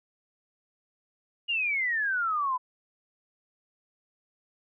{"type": "exponential sweep", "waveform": "sine", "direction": "down", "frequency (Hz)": [2885, 987.8], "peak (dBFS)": -25, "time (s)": [1.48, 2.58], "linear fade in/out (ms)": 20, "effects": []}